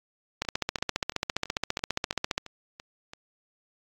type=two click trains; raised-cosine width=0.2 ms; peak=-9 / -24 dBFS; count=30 / 9; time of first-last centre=0.42-2.379 / 0.45-3.135 s; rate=14.8 / 2.98 Hz; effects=AAC 64 kbps